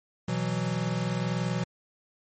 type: chord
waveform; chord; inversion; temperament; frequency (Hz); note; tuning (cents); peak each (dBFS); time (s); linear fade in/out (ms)
square; B suspended fourth; none; equal; 123.47 / 164.81 / 185; B2 / E3 / F#3; 0 / 0 / 0; -32; 0.28-1.64; 5
effects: MP3 32 kbps

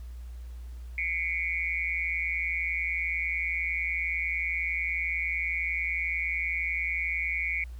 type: tone with amplitude modulation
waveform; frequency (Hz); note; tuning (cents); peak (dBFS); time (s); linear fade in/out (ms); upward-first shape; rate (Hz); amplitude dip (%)
sine; 2217; C#7; 0; -23; 0.98-7.64; 2; sine; 171; 100
effects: added 60 Hz sine -38 dBFS peak until 7.79 s + pink hiss -61 dBFS RMS until 7.79 s

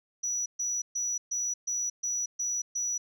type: tone bursts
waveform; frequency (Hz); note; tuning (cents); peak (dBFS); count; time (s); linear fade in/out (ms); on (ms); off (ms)
sine; 5880; F#8; -12; -27; 8; 0.23-2.98; 10; 230; 130
effects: tanh soft clip ceiling -24 dBFS

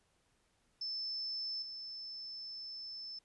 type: tone with level steps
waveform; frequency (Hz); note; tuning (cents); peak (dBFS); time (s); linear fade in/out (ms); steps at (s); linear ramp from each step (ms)
sine; 5274; E8; 0; -37 / -43; 0.81-3.19; 5; 1.62; 5
effects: pink hiss -75 dBFS RMS until 3.24 s + resampled to 24000 Hz

